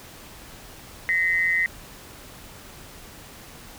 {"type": "tone pair together", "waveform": "sine", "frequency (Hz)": [1864.7, 2039], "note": ["A#6", "C7"], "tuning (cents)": [0, -45], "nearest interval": "major second", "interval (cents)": 155, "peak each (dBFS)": -22, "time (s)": [1.09, 1.66], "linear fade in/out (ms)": 0, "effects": ["pink hiss -44 dBFS RMS until 3.78 s"]}